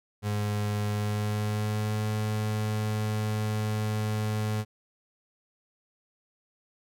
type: tone with pitch glide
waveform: 35% pulse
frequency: 104.2 to 107.32 Hz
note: G#2 to A2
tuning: +6 to -43 cents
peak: -25 dBFS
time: 0.22-4.65 s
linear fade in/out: 50 ms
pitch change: +51 cents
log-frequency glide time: 0.87-2.07 s
effects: none